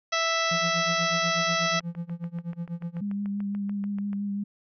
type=harmonic tone; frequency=659.3 Hz; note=E5; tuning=in tune; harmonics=1 / 2 / 3 / 4 / 5 / 6 / 7 / 8 / 9; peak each=-30 / -28 / -30 / -33 / -34 / -35 / -39 / -35 / -36 dBFS; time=0.12-1.8 s; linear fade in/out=10 ms
type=tone with tremolo; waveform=triangle; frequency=170.7 Hz; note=F3; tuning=39 cents flat; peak=-26 dBFS; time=0.51-3.01 s; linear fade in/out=5 ms; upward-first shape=sine; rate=8.2 Hz; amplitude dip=95%
type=click train; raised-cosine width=0.5 ms; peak=-31 dBFS; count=18; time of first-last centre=1.66-4.131 s; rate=6.88 Hz
type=tone with vibrato; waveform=sine; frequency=201.6 Hz; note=G3; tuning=49 cents sharp; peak=-27 dBFS; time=3.01-4.44 s; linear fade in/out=10 ms; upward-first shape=triangle; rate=5.9 Hz; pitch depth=23 cents each way
effects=none